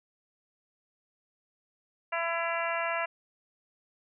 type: harmonic tone with a mistuned harmonic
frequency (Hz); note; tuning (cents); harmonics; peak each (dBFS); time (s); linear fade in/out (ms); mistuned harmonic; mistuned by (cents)
335.1; E4; +29; 2 / 3 / 4 / 5 / 6 / 7 / 8; -33 / -35 / -36 / -37 / -38 / -38 / -39; 2.12-3.06; 10; 8; +49
effects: none